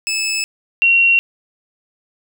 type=tone pair in turn; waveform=20% pulse / sine; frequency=2609 / 2741 Hz; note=E7 / F7; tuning=-18 / -33 cents; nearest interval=minor second; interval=85 cents; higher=second; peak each=-13 / -9 dBFS; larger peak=second; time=0.07-0.44 / 0.82-1.19 s; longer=neither; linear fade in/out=0 ms; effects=none